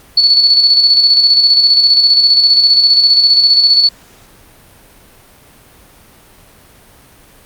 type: tone with tremolo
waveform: sine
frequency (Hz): 4435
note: C#8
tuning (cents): 0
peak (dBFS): -4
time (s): 0.17-3.89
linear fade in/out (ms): 5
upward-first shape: square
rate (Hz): 15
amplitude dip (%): 40
effects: pink hiss -43 dBFS RMS until 7.45 s + Opus 48 kbps